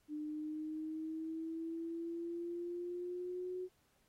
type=exponential sweep; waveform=sine; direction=up; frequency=300 to 368.4 Hz; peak=-39 dBFS; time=0.08-3.69 s; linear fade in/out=50 ms; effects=pink hiss -75 dBFS RMS until 4.08 s + AAC 48 kbps